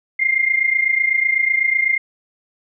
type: tone pair together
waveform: sine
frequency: 2089 / 2117 Hz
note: C7 / C7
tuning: -3 / +20 cents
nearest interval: unison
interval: 23 cents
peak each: -19 / -16 dBFS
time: 0.19-1.98 s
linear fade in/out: 10 ms
effects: none